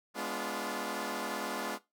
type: chord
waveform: 10% pulse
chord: G# diminished seventh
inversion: none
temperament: equal with one note detuned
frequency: 207.7 / 246.9 / 288.6 / 349.2 Hz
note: G#3 / B3 / D4 / F4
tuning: 0 / 0 / -30 / 0 cents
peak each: -32 dBFS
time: 0.14-1.79 s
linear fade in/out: 50 ms
effects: noise-tail reverb RT60 0.2 s tail -17 dB re dry